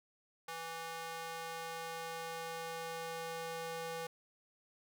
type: tone with high-pass filter sweep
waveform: square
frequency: 164.81 Hz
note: E3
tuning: in tune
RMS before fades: -43 dBFS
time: 0.48-4.07 s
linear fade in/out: 5 ms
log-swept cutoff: 820 to 500 Hz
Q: 1.2
effects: none